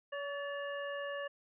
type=harmonic tone with a mistuned harmonic; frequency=567 Hz; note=C#5; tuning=39 cents sharp; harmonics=1 / 2 / 3 / 5; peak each=-39 / -46 / -43 / -50 dBFS; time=0.12-1.28 s; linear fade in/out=10 ms; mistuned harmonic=3; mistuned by=+38 cents; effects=none